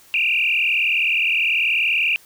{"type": "tone with frequency modulation", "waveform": "sine", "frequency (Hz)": 2578, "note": "E7", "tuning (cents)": -39, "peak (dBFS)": -16, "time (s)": [0.14, 2.16], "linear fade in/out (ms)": 0, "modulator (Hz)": 39.6, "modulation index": 5.8, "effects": ["white hiss -50 dBFS RMS until 2.25 s"]}